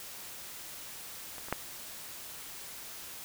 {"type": "clicks", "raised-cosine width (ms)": 0.5, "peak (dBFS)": [-30, -28, -14], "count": 3, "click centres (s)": [1.382, 1.485, 1.526], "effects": ["white hiss -45 dBFS RMS until 3.24 s"]}